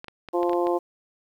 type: clicks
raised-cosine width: 0.3 ms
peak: -22 dBFS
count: 7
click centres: 0.044 / 0.083 / 0.287 / 0.431 / 0.495 / 0.532 / 0.67 s
type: harmonic tone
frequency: 174.61 Hz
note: F3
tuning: in tune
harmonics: 2 / 3 / 4 / 5 / 6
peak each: -23 / -27 / -29 / -31 / -33 dBFS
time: 0.33-0.79 s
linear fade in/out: 20 ms
effects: 9-bit